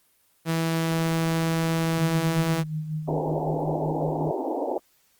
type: tone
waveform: sawtooth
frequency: 163.7 Hz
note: E3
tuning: 12 cents flat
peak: -18 dBFS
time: 0.45-2.64 s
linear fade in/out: 50 ms
type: tone with tremolo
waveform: sine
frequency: 155.1 Hz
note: D#3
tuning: 5 cents flat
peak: -25 dBFS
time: 1.98-4.31 s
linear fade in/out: 2 ms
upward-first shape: sine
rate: 5.4 Hz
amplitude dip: 55%
type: band-pass noise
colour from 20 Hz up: pink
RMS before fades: -28 dBFS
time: 3.08-4.78 s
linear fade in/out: 2 ms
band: 260 to 910 Hz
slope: 96 dB/octave
effects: white hiss -64 dBFS RMS until 5.19 s + Opus 24 kbps